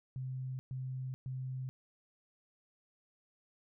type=tone bursts; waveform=sine; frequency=129.9 Hz; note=C3; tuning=12 cents flat; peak=-37 dBFS; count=3; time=0.16-1.69 s; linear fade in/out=0 ms; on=430 ms; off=120 ms; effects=none